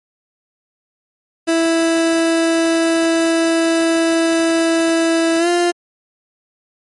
30% pulse tone with pitch glide, 329.6 to 348.8 Hz, E4 to F4, 0 to -2 cents, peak -10 dBFS, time 1.47-5.72 s, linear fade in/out 20 ms, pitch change +98 cents, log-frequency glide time 5.38-5.48 s, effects MP3 48 kbps

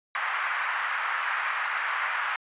pink band-pass noise, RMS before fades -29 dBFS, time 0.15-2.36 s, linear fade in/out 2 ms, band 1100 to 2100 Hz, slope 24 dB/octave, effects resampled to 8000 Hz

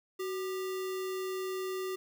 sine tone with sample-and-hold, 374.9 Hz, F#4, 23 cents sharp, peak -33 dBFS, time 0.19-1.96 s, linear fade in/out 10 ms, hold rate 1575 Hz, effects none

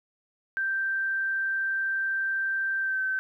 sine tone with pitch glide, 1568 to 1540.2 Hz, G6 to G6, 0 to -31 cents, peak -25 dBFS, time 0.57-3.19 s, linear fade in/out 0 ms, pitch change -31 cents, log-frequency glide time 2.8-3.01 s, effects 11-bit

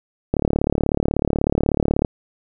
click train, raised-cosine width 2 ms, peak -4 dBFS, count 63, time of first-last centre 0.34-2.048 s, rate 36.3 Hz, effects none

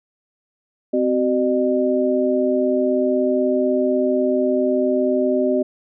sine tone cluster, 257.8 / 378.3 / 606 Hz, C4 / F#4 / D#5, -26 / +38 / -46 cents, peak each -20 dBFS, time 0.93-5.63 s, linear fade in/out 10 ms, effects none

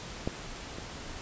clicks, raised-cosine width 2 ms, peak -16 / -27 dBFS, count 2, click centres 0.275 / 0.785 s, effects pink hiss -42 dBFS RMS until 1.21 s + resampled to 16000 Hz

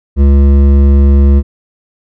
sine tone with hard clipping, 69.6 Hz, C#2, 8 cents sharp, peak -5 dBFS, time 0.16-1.43 s, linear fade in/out 50 ms, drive 11 dB, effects none

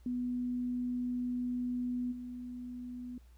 sine tone with level steps, 246.9 Hz, B3, in tune, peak -32 / -40 dBFS, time 0.06-3.18 s, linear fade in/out 2 ms, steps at 2.11 s, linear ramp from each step 20 ms, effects added 60 Hz sine -55 dBFS peak until 3.37 s + pink hiss -71 dBFS RMS until 3.37 s

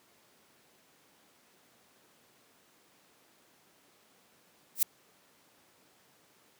violet noise with exponential growth, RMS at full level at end -19 dBFS, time 4.75-4.83 s, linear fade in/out 5 ms, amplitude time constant 17 ms, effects pink hiss -64 dBFS RMS until 6.59 s + high-pass 200 Hz 12 dB/octave

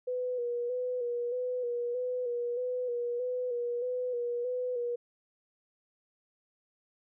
sine tone with vibrato, 490 Hz, B4, 14 cents flat, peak -30 dBFS, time 0.07-4.96 s, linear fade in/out 10 ms, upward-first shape square, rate 1.6 Hz, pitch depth 35 cents each way, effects none

